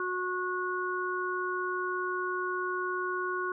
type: harmonic tone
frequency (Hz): 365.1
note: F#4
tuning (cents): -23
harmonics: 1 / 3 / 4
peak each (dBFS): -34 / -34 / -34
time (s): 0-3.52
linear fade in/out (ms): 2
effects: none